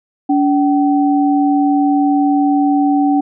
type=tone pair together; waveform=sine; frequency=286.6 / 765 Hz; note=D4 / G5; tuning=-42 / -42 cents; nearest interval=octave + perfect fourth; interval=1700 cents; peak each=-11 / -16 dBFS; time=0.29-3.21 s; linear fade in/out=10 ms; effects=none